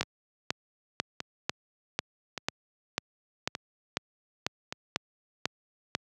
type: two click trains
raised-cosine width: 0.2 ms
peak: -16 / -9 dBFS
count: 5 / 13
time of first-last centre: 0.03-4.725 / 0.01-5.951 s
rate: 0.852 / 2.02 Hz
effects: high-pass 100 Hz 12 dB/octave